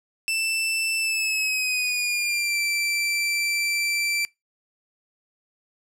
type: tone with pitch glide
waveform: sawtooth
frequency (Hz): 2658 to 2341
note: E7 to D7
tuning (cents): +14 to -6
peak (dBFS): -19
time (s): 0.28-4.25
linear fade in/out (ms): 0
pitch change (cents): -220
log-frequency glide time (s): 0.98-2.59
effects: noise-tail reverb RT60 0.2 s tail -24 dB re dry + low-pass 12000 Hz 12 dB/octave